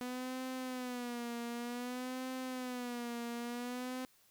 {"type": "tone with vibrato", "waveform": "sawtooth", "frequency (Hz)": 246.9, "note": "B3", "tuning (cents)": 0, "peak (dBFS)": -35, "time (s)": [0.01, 4.05], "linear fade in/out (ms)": 0, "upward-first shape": "sine", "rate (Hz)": 0.54, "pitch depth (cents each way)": 79, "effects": ["white hiss -68 dBFS RMS until 4.3 s"]}